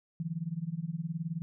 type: tone with tremolo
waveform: sine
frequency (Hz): 164.81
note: E3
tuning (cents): 0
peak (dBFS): -29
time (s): 0.2-1.42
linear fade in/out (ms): 0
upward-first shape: sine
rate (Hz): 19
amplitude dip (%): 90
effects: none